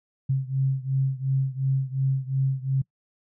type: beating tone pair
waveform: sine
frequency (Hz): 133.1 / 135.9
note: C3 / C#3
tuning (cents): +30 / -34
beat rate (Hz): 2.8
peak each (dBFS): -24 / -26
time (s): 0.29-2.82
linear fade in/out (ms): 10
effects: noise-tail reverb RT60 0.1 s tail -23 dB re dry